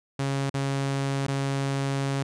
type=tone with dropouts; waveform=sawtooth; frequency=137.5 Hz; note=C#3; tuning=14 cents flat; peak=-21 dBFS; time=0.19-2.23 s; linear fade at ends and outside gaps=5 ms; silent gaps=0.498-0.541 / 1.268-1.281 s; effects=resampled to 22050 Hz